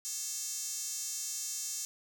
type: tone with high-pass filter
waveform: square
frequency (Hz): 243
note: B3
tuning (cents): -28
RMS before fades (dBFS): -38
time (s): 0.05-1.85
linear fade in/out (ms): 0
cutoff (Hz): 6600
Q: 3.1
effects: none